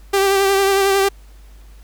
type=tone with vibrato; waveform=sawtooth; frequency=392 Hz; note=G4; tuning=in tune; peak=-9 dBFS; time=0.13-1.09 s; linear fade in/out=10 ms; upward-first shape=triangle; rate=11 Hz; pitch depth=34 cents each way; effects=added 50 Hz sine -39 dBFS peak until 1.83 s + pink hiss -53 dBFS RMS until 1.83 s